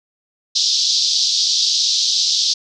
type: band-pass noise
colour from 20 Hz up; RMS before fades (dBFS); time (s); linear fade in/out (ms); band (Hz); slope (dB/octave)
white; -17; 0.55-2.54; 10; 3600 to 5700; 48
effects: none